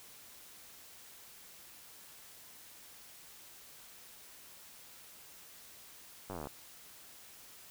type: slowing click train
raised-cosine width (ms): 1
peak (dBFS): -28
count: 15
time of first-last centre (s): 6.3-6.471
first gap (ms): 10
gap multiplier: 1.03
effects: white hiss -55 dBFS RMS until 7.7 s